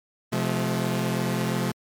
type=tone cluster; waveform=sawtooth; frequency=128.7 / 174.5 / 214.6 Hz; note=C3 / F3 / A3; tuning=-28 / -1 / -43 cents; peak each=-24 dBFS; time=0.32-1.72 s; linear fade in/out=10 ms; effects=MP3 96 kbps